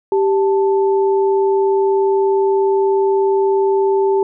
sine tone pair together, 391.6 / 880 Hz, G4 / A5, -2 / 0 cents, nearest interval octave + major second, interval 1402 cents, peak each -12 / -21 dBFS, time 0.12-4.23 s, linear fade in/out 2 ms, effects none

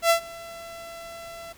sawtooth tone with ADSR envelope, 672 Hz, E5, 33 cents sharp, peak -11 dBFS, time 0.02-1.53 s, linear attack 81 ms, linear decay 98 ms, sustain -23 dB, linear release 11 ms, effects pink hiss -52 dBFS RMS until 1.57 s

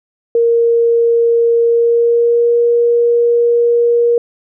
sine tone with pitch glide, 466.2 to 473 Hz, A#4 to A#4, 0 to +25 cents, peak -8 dBFS, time 0.35-4.18 s, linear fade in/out 2 ms, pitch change +25 cents, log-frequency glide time 1.62-2.56 s, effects none

